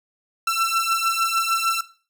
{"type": "beating tone pair", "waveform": "sawtooth", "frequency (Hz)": [1339, 1345.6], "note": ["E6", "E6"], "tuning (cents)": [27, 35], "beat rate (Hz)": 6.6, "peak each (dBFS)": -19, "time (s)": [0.47, 1.81], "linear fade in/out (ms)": 5, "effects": ["noise-tail reverb RT60 0.4 s tail -18 dB re dry"]}